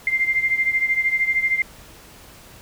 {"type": "beating tone pair", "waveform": "sine", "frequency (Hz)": [2093, 2106], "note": ["C7", "C7"], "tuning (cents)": [0, 11], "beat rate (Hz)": 13, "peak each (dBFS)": [-19, -23], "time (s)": [0.07, 1.62], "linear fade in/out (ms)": 2, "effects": ["pink hiss -45 dBFS RMS until 2.61 s"]}